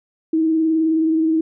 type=tone with vibrato; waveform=sine; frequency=320.1 Hz; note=D#4; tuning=49 cents sharp; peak=-14 dBFS; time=0.33-1.41 s; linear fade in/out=5 ms; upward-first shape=sine; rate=19 Hz; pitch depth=28 cents each way; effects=none